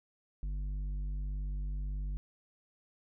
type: tone with tanh clipping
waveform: triangle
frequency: 49.17 Hz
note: G1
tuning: 6 cents sharp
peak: -35 dBFS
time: 0.43-2.17 s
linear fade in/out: 0 ms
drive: 12 dB
effects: none